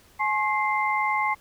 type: tone cluster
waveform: sine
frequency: 848 / 1076 / 2086 Hz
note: G#5 / C6 / C7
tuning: +36 / +48 / -6 cents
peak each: -26 dBFS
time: 0.19-1.35 s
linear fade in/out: 20 ms
effects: pink hiss -56 dBFS RMS until 1.4 s